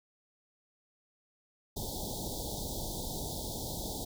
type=band-stop noise; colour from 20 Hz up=pink; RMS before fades=-38 dBFS; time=1.76-4.05 s; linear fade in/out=10 ms; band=910 to 3400 Hz; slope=96 dB/octave; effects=none